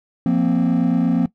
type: chord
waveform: triangle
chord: F suspended fourth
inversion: none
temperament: equal with one note detuned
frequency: 173.71 / 233.1 / 261.6 Hz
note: F3 / Bb3 / C4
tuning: -9 / 0 / 0 cents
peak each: -16 dBFS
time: 0.26-1.26 s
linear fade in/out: 2 ms
effects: noise-tail reverb RT60 0.1 s tail -18 dB re dry + tanh soft clip ceiling -8 dBFS